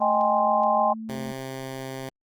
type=chord; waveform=sine; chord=Ab major seventh; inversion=second; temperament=equal; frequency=622.3 / 784 / 830.6 / 1046.5 Hz; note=Eb5 / G5 / Ab5 / C6; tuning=0 / 0 / 0 / 0 cents; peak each=-24 dBFS; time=0-0.94 s; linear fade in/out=20 ms
type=tone with pitch glide; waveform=sine; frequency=220 to 221.5 Hz; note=A3 to A3; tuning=0 to +12 cents; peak=-32 dBFS; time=0-1.32 s; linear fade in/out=2 ms; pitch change=+12 cents; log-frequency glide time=0.6-1.01 s
type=clicks; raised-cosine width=0.2 ms; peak=-32 dBFS; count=2; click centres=0.211 / 0.635 s
type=tone; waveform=10% pulse; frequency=132.5 Hz; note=C3; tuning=22 cents sharp; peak=-24 dBFS; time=1.09-2.09 s; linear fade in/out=2 ms
effects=Opus 24 kbps